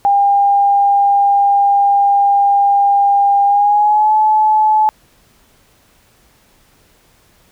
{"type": "tone with pitch glide", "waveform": "sine", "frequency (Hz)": [803, 860.6], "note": ["G5", "A5"], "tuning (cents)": [41, -39], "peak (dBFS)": -8, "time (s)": [0.05, 4.89], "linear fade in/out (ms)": 0, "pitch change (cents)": 120, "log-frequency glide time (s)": [3.45, 4.13], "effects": ["pink hiss -52 dBFS RMS until 7.51 s"]}